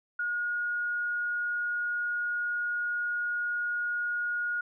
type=tone; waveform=sine; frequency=1439 Hz; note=F#6; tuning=49 cents flat; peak=-28 dBFS; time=0.19-4.61 s; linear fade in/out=5 ms; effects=none